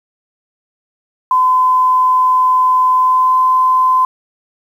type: tone with pitch glide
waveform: sine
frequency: 1019 to 1026.1 Hz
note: C6 to C6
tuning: -46 to -34 cents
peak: -8 dBFS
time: 1.31-4.05 s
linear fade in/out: 2 ms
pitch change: +12 cents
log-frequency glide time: 2.91-3.4 s
effects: 7-bit